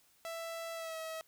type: tone with pitch glide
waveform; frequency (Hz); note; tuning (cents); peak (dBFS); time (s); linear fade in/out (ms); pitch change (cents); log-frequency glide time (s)
sawtooth; 662 to 643.2; E5 to E5; +7 to -43; -36; 0.25-1.21; 0; -50; 0.74-0.97
effects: white hiss -68 dBFS RMS until 1.27 s